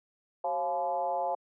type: tone with frequency modulation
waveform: sine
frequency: 698.5 Hz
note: F5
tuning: in tune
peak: -27 dBFS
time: 0.44-1.35 s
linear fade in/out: 5 ms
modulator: 159 Hz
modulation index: 1.3
effects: high-pass 400 Hz 12 dB/octave